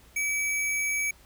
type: tone with sample-and-hold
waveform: sine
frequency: 2295 Hz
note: D7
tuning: 40 cents flat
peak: -25 dBFS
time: 0.16-1.11 s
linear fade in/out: 5 ms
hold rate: 8820 Hz
effects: added 60 Hz sine -57 dBFS peak until 1.25 s + pink hiss -57 dBFS RMS until 1.25 s